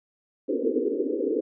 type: band-pass noise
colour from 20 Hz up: white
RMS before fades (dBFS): -26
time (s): 0.48-1.41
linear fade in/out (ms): 10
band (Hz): 250 to 500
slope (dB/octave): 96
effects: none